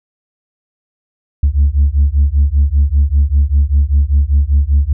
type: beating tone pair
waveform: sine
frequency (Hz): 68.7 / 73.8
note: C#2 / D2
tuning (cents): -15 / +9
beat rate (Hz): 5.1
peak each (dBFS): -10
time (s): 1.43-4.93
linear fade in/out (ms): 5
effects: tanh soft clip ceiling -4 dBFS